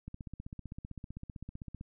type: click train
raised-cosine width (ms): 5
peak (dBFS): -30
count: 28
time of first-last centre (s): 0.08-1.811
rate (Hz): 15.6
effects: none